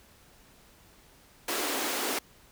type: high-pass noise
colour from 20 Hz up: pink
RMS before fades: -31 dBFS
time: 1.48-2.19 s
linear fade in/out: 5 ms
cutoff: 250 Hz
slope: 48 dB/octave
effects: pink hiss -58 dBFS RMS until 2.51 s